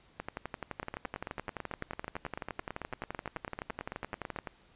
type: two click trains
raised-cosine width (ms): 0.5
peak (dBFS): -21 / -22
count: 50 / 34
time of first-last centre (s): 0.2-4.388 / 0.83-4.472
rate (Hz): 11.7 / 9.06
effects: pink hiss -63 dBFS RMS until 4.75 s + resampled to 8000 Hz